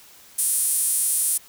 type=tone with high-pass filter; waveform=sawtooth; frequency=356.1 Hz; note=F4; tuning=34 cents sharp; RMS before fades=-22 dBFS; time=0.38-1.38 s; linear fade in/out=10 ms; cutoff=9800 Hz; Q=4.3; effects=white hiss -49 dBFS RMS until 1.48 s